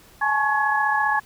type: tone cluster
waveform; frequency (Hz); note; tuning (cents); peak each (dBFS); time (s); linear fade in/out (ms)
sine; 840 / 875 / 1102 / 1687; G#5 / A5 / C#6 / G#6; +19 / -10 / -11 / +27; -23 / -27 / -25 / -22; 0.21-1.2; 10
effects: pink hiss -51 dBFS RMS until 1.25 s